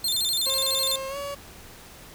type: tone with vibrato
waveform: sawtooth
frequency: 3878 Hz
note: B7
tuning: 32 cents flat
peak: -20 dBFS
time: 0.04-0.96 s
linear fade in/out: 5 ms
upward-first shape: square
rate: 12 Hz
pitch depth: 140 cents each way
type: tone with pitch glide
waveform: 30% pulse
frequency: 535 to 565.5 Hz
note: C5 to C#5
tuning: +38 to +34 cents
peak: -28 dBFS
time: 0.46-1.35 s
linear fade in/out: 10 ms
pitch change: +96 cents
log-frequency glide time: 1.08-1.17 s
effects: pink hiss -46 dBFS RMS until 2.14 s